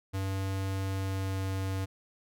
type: tone with pitch glide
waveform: square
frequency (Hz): 96.4 to 95.79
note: G2 to G2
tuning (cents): -28 to -39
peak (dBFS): -31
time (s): 0.13-1.86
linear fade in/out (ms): 20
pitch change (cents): -11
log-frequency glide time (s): 0.86-1.45
effects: none